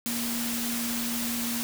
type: tone in noise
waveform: sine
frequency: 235.8 Hz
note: A#3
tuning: 20 cents sharp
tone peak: -31 dBFS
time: 0.06-1.63 s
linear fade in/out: 0 ms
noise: white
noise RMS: -32 dBFS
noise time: 0.06-1.63 s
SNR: -2 dB
effects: none